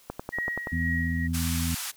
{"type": "click train", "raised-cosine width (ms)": 1, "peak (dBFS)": -18, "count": 7, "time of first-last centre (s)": [0.1, 0.671], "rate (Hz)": 10.5}
{"type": "tone with tremolo", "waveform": "sine", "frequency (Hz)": 1900, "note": "A#6", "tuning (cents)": 33, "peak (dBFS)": -27, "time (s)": [0.32, 1.28], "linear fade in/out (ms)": 20, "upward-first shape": "sine", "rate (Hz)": 2.1, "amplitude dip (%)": 55}
{"type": "harmonic tone", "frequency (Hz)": 83.2, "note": "E2", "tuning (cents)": 17, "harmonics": [1, 2, 3], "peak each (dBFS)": [-28, -31, -31], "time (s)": [0.72, 1.75], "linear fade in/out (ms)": 5}
{"type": "band-pass noise", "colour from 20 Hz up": "white", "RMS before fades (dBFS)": -34, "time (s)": [1.33, 1.92], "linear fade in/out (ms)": 20, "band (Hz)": [890, 13000], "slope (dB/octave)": 24}
{"effects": ["white hiss -57 dBFS RMS until 1.96 s"]}